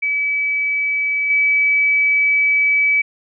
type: tone with level steps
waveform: sine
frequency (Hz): 2291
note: D7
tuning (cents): -44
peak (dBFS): -16 / -12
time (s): 0.02-3.02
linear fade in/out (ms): 10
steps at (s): 1.3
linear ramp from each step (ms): 2
effects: none